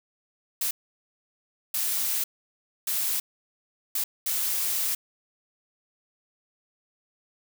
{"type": "noise bursts at uneven times", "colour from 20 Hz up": "blue", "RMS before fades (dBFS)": -27, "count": 5, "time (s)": [[0.61, 0.71], [1.74, 2.24], [2.87, 3.2], [3.95, 4.04], [4.26, 4.95]], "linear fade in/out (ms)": 5, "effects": []}